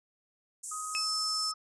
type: band-pass noise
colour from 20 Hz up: pink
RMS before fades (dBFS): -41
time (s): 0.63-1.52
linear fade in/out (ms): 10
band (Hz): 6900 to 9200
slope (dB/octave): 48
type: tone with pitch glide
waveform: sine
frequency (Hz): 1255 to 1265.2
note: D#6 to D#6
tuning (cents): +15 to +29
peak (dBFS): -37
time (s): 0.71-1.54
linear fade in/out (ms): 10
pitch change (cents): +14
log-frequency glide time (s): 0.92-1.01
type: tone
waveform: sine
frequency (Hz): 5290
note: E8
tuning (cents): +5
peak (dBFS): -30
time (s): 0.93-1.54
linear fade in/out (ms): 50
type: tone with exponential decay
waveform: sine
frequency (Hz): 2582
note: E7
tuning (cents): -37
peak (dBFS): -28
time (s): 0.95-1.08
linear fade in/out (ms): 0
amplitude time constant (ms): 27
effects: none